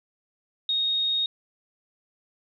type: tone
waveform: sine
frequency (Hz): 3729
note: A#7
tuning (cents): 0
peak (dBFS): -22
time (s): 0.69-1.26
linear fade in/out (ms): 2
effects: none